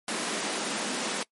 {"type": "high-pass noise", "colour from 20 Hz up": "pink", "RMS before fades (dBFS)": -31, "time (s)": [0.08, 1.23], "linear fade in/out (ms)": 2, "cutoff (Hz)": 190, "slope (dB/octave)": 48, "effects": ["noise-tail reverb RT60 0.1 s tail -22 dB re dry", "MP3 48 kbps"]}